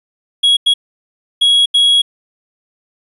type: tone bursts at uneven times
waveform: triangle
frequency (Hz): 3322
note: G#7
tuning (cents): 0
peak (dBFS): -6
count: 4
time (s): 0.43-0.57 / 0.66-0.74 / 1.41-1.66 / 1.74-2.02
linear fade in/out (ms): 10
effects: resampled to 32000 Hz + 8-bit